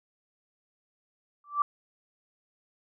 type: tone with exponential growth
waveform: sine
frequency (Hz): 1167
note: D6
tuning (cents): -11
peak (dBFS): -18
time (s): 1.44-1.62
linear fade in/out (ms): 2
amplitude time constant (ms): 37
effects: none